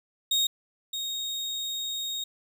35% pulse tone pair in turn, 3729 / 3729 Hz, A#7 / A#7, 0 / 0 cents, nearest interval unison, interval 0 cents, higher neither, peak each -20 / -28 dBFS, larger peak first, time 0.31-0.47 / 0.93-2.24 s, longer second, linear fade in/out 5 ms, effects none

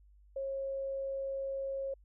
sine tone, 543 Hz, C#5, 36 cents flat, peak -34 dBFS, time 0.36-1.94 s, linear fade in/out 5 ms, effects added 50 Hz sine -58 dBFS peak until 2.04 s

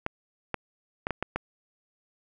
clicks, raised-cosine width 0.5 ms, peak -13 dBFS, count 6, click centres 0.064 / 0.543 / 1.069 / 1.107 / 1.226 / 1.36 s, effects none

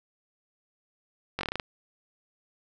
slowing click train, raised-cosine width 0.3 ms, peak -14 dBFS, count 8, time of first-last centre 1.39-1.598 s, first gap 20 ms, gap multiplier 1.13, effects none

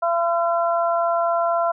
harmonic tone, 339.5 Hz, F4, 49 cents flat, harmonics 2 / 3 / 4, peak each -19 / -25 / -25 dBFS, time 0.02-1.72 s, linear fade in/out 10 ms, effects none

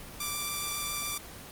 5% pulse tone with vibrato, 1174.7 Hz, D6, in tune, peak -20 dBFS, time 0.2-1.18 s, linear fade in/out 5 ms, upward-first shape triangle, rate 7.2 Hz, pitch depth 8 cents each way, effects pink hiss -45 dBFS RMS until 1.51 s + Opus 24 kbps

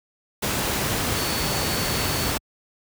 sine tone in noise, 4456 Hz, C#8, 8 cents sharp, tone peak -32 dBFS, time 1.16-2.31 s, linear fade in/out 10 ms, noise pink, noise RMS -24 dBFS, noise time 0.42-2.38 s, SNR -11 dB, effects high-pass 60 Hz 12 dB/octave

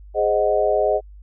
sine chord, Ab dominant seventh, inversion none, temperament equal, 415.3 / 523.3 / 622.3 / 740 Hz, Ab4 / C5 / Eb5 / Gb5, 0 / 0 / 0 / 0 cents, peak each -21 / -23 / -19 / -24 dBFS, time 0.14-1.01 s, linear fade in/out 50 ms, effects added 50 Hz sine -39 dBFS peak until 1.22 s

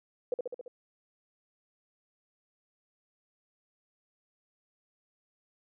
sine tone with echo, 494 Hz, B4, in tune, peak -26 dBFS, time 0.32-0.34 s, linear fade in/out 2 ms, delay 68 ms, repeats 5, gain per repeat -3 dB, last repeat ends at 0.68 s, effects none

